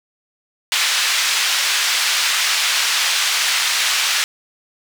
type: band-pass noise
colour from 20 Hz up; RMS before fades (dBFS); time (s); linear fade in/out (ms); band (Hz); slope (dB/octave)
white; -18; 0.72-4.24; 0; 1400 to 4900; 12
effects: none